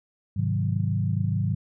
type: chord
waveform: sine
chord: Ab dominant seventh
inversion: none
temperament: equal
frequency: 103.83 / 130.81 / 155.56 / 185 Hz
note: Ab2 / C3 / Eb3 / Gb3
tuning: 0 / 0 / 0 / 0 cents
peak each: -25 / -29 / -29 / -30 dBFS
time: 0.36-1.55 s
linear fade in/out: 10 ms
effects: none